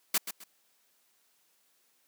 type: noise with echo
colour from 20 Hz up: white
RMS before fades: -26 dBFS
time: 0.14-0.18 s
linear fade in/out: 5 ms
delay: 130 ms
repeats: 2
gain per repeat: -11 dB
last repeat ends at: 0.44 s
effects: white hiss -70 dBFS RMS until 2.07 s + high-pass 200 Hz 12 dB/octave